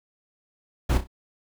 brown noise with echo, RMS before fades -21 dBFS, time 0.89-0.98 s, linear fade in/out 10 ms, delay 31 ms, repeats 3, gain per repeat -9 dB, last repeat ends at 1.073 s, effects none

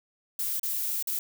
violet noise with dropouts, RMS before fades -30 dBFS, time 0.39-1.19 s, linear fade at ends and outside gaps 2 ms, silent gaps 0.596-0.631 / 1.026-1.072 s, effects none

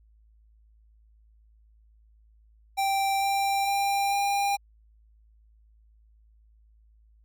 square tone with pitch steps, 784 / 789.9 / 795.9 / 801.9 Hz, G5 / G5 / G5 / G5, 0 / +13 / +26 / +39 cents, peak -24 dBFS, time 2.77-4.57 s, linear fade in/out 20 ms, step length 450 ms, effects added 54 Hz sine -56 dBFS peak until 7.24 s + AAC 64 kbps

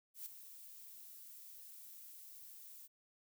violet noise with ADSR envelope, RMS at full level -45 dBFS, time 0.14-2.88 s, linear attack 120 ms, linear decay 5 ms, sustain -10 dB, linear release 27 ms, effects none

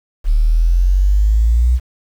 sine exponential sweep, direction up, 36.36 to 62.9 Hz, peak -9 dBFS, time 0.24-1.8 s, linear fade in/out 50 ms, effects 7-bit

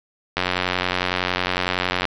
click train, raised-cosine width 0.3 ms, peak -4 dBFS, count 154, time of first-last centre 0.37-2.053 s, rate 90.9 Hz, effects resampled to 16000 Hz + 7-bit

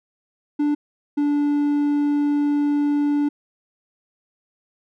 triangle tone pair in turn, 293.7 / 290.8 Hz, D4 / D4, 0 / -17 cents, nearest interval unison, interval 17 cents, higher first, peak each -15 dBFS, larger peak neither, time 0.59-0.75 / 1.17-3.29 s, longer second, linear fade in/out 10 ms, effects none

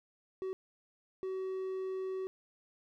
triangle tone bursts at uneven times, 378 Hz, F#4, 37 cents sharp, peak -33 dBFS, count 2, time 0.42-0.53 / 1.23-2.27 s, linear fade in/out 0 ms, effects none

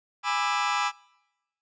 sawtooth chord, E dominant seventh, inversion first, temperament just, 824.1 / 988.9 / 1186.7 / 1318.5 Hz, G#5 / B5 / D6 / E6, -14 / +2 / +18 / 0 cents, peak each -26 dBFS, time 0.23-0.92 s, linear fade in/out 50 ms, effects noise-tail reverb RT60 1.0 s tail -25 dB re dry + resampled to 16000 Hz

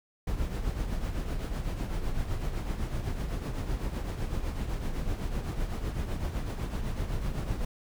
brown noise with tremolo, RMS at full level -29 dBFS, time 0.27-7.65 s, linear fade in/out 5 ms, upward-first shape triangle, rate 7.9 Hz, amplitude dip 60%, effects none

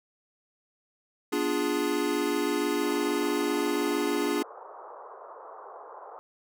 square chord, B diminished seventh, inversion none, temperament equal, 246.9 / 293.7 / 349.2 / 415.3 Hz, B3 / D4 / F4 / Ab4, 0 / 0 / 0 / 0 cents, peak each -36 / -30 / -32 / -31 dBFS, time 1.32-4.43 s, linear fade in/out 10 ms
white band-pass noise, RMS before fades -45 dBFS, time 2.82-6.19 s, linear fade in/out 0 ms, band 410 to 1200 Hz, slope 48 dB/octave
effects none

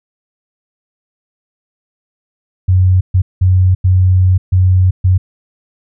sine tone bursts at uneven times, 92.4 Hz, F#2, 2 cents flat, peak -6 dBFS, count 6, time 2.68-3.01 / 3.14-3.22 / 3.41-3.75 / 3.84-4.38 / 4.52-4.91 / 5.04-5.18 s, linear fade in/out 10 ms, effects none

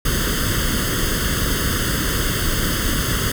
pink noise with comb filter, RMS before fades -20 dBFS, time 0.05-3.32 s, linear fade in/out 5 ms, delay 0.62 ms, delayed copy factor +0.9, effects none

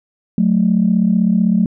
sine tone pair together, 183.89 / 219.7 Hz, F#3 / A3, -10 / -2 cents, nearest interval minor third, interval 308 cents, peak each -13 dBFS, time 0.38-1.66 s, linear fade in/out 2 ms, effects tanh soft clip ceiling -3 dBFS

